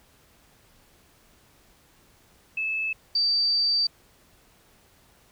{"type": "tone pair in turn", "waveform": "sine", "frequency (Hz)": [2611, 4643], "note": ["E7", "D8"], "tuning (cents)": [-17, -21], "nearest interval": "minor seventh", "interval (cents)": 996, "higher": "second", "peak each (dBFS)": [-25, -20], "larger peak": "second", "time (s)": [[2.57, 2.93], [3.15, 3.87]], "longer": "second", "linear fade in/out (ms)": 5, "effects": ["pink hiss -59 dBFS RMS until 5.31 s"]}